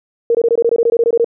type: tone bursts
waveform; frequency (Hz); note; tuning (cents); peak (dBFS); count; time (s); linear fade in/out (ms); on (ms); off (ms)
sine; 466.2; A#4; 0; -9; 14; 0.3-1.245; 2; 48; 21
effects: none